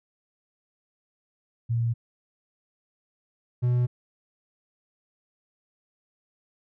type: tone pair in turn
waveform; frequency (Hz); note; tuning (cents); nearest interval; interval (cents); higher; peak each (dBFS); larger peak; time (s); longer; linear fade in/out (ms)
sine / triangle; 116.54 / 122.99; A#2 / B2; 0 / -7; minor second; 93; second; -22 / -18; second; 1.69-1.94 / 3.62-3.87; neither; 20
effects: none